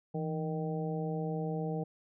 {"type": "harmonic tone with a mistuned harmonic", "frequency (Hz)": 155.56, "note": "D#3", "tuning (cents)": 0, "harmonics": [1, 2, 3, 4, 5], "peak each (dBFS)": [-34, -42, -38, -44, -43], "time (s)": [0.14, 1.84], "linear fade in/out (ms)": 10, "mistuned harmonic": 1, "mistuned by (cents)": 89, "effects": []}